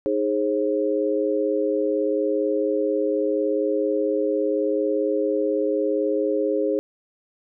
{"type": "chord", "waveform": "sine", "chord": "Ab major", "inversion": "second", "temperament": "equal with one note detuned", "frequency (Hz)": [311.1, 415.3, 536.1], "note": ["Eb4", "Ab4", "C5"], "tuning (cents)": [0, 0, 42], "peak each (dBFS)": [-25, -23, -24], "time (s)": [0.06, 6.79], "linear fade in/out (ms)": 0, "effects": []}